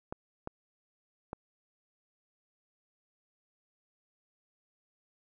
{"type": "clicks", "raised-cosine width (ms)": 1, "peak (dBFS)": -23, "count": 3, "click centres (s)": [0.125, 0.474, 1.331], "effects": []}